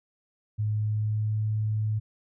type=tone with pitch glide; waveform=sine; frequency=106.5 to 107.74 Hz; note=G#2 to A2; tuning=+44 to -36 cents; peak=-24 dBFS; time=0.58-2 s; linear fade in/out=20 ms; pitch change=+20 cents; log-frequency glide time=0.68-1.47 s; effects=none